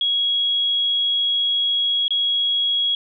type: tone with dropouts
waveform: sine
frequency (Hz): 3318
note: G#7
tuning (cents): -2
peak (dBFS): -17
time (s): 0.01-2.95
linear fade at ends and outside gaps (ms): 2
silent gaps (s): 2.081-2.106
effects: none